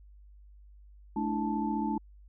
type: tone cluster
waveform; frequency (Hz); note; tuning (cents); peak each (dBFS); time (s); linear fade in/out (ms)
sine; 216.3 / 292 / 326.6 / 877; A3 / D4 / E4 / A5; -29 / -10 / -16 / -6; -32 / -34 / -36 / -34; 1.16-1.98; 5
effects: added 50 Hz sine -51 dBFS peak until 2.28 s